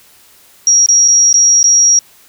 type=tone with dropouts; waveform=sine; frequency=5670 Hz; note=F8; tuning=25 cents sharp; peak=-5 dBFS; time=0.67-1.99 s; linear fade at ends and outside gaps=1 ms; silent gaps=0.861-0.887 / 1.079-1.083 / 1.329-1.341 / 1.63-1.641 s; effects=white hiss -45 dBFS RMS until 2.28 s

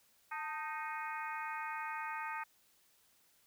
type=harmonic tone with a mistuned harmonic; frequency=310.7 Hz; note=D#4; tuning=2 cents flat; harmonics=3 / 4 / 5 / 6 / 7 / 8; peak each=-42 / -44 / -46 / -48 / -49 / -50 dBFS; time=0.31-2.44 s; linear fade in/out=10 ms; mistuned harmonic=3; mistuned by=-68 cents; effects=white hiss -70 dBFS RMS until 3.46 s

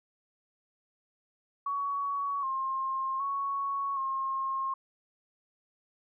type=tone with pitch steps; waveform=sine; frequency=1123 / 1064 / 1110 / 1072 Hz; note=C#6 / C6 / C#6 / C6; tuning=+22 / +29 / +2 / +42 cents; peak=-29 dBFS; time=1.66-4.74 s; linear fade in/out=5 ms; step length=770 ms; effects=none

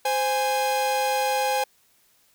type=tone pair together; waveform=45% pulse; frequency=520 / 826 Hz; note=C5 / G#5; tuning=-11 / -10 cents; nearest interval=minor sixth; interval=801 cents; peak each=-26 / -23 dBFS; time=0.05-1.64 s; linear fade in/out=5 ms; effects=white hiss -62 dBFS RMS until 2.34 s

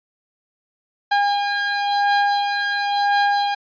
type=beating tone pair; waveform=30% pulse; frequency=811 / 811.96 Hz; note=G#5 / G#5; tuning=-41 / -39 cents; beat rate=0.96 Hz; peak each=-16 / -20 dBFS; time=1.11-3.55 s; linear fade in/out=10 ms; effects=resampled to 11025 Hz

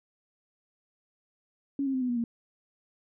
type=tone with pitch steps; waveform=sine; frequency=278.1 / 268.5 / 259.2 / 250.2 / 241.5 / 233.2 Hz; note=C#4 / C4 / C4 / B3 / B3 / A#3; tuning=+6 / +45 / -16 / +23 / -39 / +1 cents; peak=-26 dBFS; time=1.79-2.24 s; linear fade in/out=2 ms; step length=75 ms; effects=none

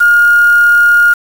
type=tone with quantisation; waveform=sine; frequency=1422 Hz; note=F6; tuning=31 cents sharp; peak=-4 dBFS; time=0-1.14 s; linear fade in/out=10 ms; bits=4; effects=none

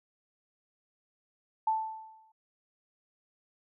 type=tone with exponential decay; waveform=sine; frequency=880 Hz; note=A5; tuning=in tune; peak=-23 dBFS; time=1.67-2.32 s; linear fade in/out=5 ms; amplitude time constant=140 ms; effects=none

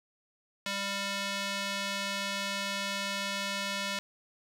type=tone with band-pass filter; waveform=square; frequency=198.5 Hz; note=G3; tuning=22 cents sharp; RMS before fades=-34 dBFS; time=0.66-3.99 s; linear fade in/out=2 ms; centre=3500 Hz; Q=0.8; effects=none

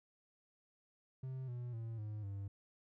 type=tone with pitch steps; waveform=triangle; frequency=130.81 / 122.05 / 113.88 / 106.25 / 99.14 Hz; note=C3 / B2 / A#2 / G#2 / G2; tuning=0 / -20 / -40 / +40 / +20 cents; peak=-39 dBFS; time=1.23-2.48 s; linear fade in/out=5 ms; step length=250 ms; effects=none

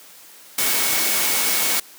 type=tone in noise; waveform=sine; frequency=2220 Hz; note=C#7; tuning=2 cents sharp; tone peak=-30 dBFS; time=0.58-1.8 s; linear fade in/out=5 ms; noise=white; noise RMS=-20 dBFS; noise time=0.58-1.8 s; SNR=-13 dB; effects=white hiss -45 dBFS RMS until 1.98 s + high-pass 200 Hz 12 dB/octave

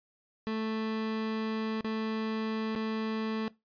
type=tone with dropouts; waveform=30% pulse; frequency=220 Hz; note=A3; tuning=in tune; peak=-28 dBFS; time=0.47-3.48 s; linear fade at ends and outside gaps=0 ms; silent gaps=1.808-1.845 / 2.752-2.76 s; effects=noise-tail reverb RT60 0.2 s tail -20 dB re dry + resampled to 11025 Hz

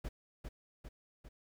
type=noise with echo; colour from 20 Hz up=brown; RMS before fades=-40 dBFS; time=0.04-0.09 s; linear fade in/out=10 ms; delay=400 ms; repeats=3; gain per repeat=-4 dB; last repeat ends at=1.29 s; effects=none

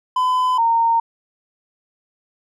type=tone pair in turn; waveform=triangle / sine; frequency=1011 / 919.9 Hz; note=B5 / A#5; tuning=+40 / -23 cents; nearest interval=major second; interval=163 cents; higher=first; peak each=-13 dBFS; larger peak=neither; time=0.16-0.58 / 0.58-1 s; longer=neither; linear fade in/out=5 ms; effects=none

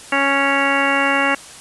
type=harmonic tone; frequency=277.2 Hz; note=C#4; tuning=in tune; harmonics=1 / 2 / 3 / 4 / 5 / 6 / 7 / 8 / 10; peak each=-23 / -23 / -23 / -23 / -23 / -23 / -23 / -23 / -23 dBFS; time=0.12-1.35 s; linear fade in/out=5 ms; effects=white hiss -38 dBFS RMS until 1.6 s + resampled to 24000 Hz

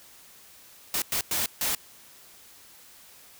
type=noise bursts at uneven times; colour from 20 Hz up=white; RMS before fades=-27 dBFS; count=4; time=0.94-1.02 / 1.12-1.21 / 1.31-1.46 / 1.61-1.75 s; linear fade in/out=2 ms; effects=white hiss -52 dBFS RMS until 3.39 s

